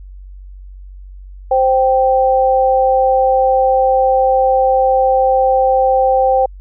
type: tone pair together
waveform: sine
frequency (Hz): 523 / 780.9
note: C5 / G5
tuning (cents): -1 / -7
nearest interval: perfect fifth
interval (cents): 694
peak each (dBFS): -12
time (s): 1.51-6.46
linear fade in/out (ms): 5
effects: added 47 Hz sine -31 dBFS peak until 6.6 s